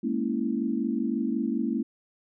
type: chord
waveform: sine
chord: A# half-diminished seventh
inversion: third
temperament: equal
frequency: 207.7 / 233.1 / 277.2 / 329.6 Hz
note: G#3 / A#3 / C#4 / E4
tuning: 0 / 0 / 0 / 0 cents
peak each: -32 / -28 / -31 / -32 dBFS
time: 0.03-1.83 s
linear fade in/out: 10 ms
effects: none